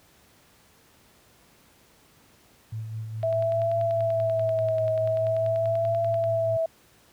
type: tone with tremolo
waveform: sine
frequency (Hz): 110.5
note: A2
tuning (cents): +8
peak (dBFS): -29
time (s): 2.72-6.57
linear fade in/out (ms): 5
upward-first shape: sine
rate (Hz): 4.8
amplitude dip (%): 40
type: tone with vibrato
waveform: sine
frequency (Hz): 655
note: E5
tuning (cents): -11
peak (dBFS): -22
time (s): 3.23-6.66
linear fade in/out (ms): 5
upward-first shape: triangle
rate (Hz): 0.45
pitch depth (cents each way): 46
type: click train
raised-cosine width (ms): 0.3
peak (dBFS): -28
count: 32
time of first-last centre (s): 3.23-6.24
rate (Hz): 10.3
effects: pink hiss -58 dBFS RMS until 7.12 s + high-pass 60 Hz 12 dB/octave